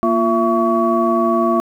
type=tone cluster; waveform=sine; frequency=234.1 / 346.4 / 670 / 1128 Hz; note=A#3 / F4 / E5 / C#6; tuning=+8 / -14 / +28 / +30 cents; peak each=-18 dBFS; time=0.03-1.6 s; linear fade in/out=0 ms; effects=tanh soft clip ceiling -2 dBFS + 8-bit